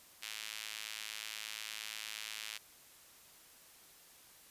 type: tone with high-pass filter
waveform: sawtooth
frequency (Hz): 108.5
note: A2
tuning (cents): -24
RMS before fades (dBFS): -45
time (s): 0.22-2.58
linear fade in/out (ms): 10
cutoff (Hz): 2700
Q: 1.3
effects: white hiss -60 dBFS RMS until 4.5 s + resampled to 32000 Hz